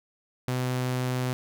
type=tone; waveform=sawtooth; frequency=126.8 Hz; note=B2; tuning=46 cents sharp; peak=-22 dBFS; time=0.48-1.33 s; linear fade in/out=0 ms; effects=none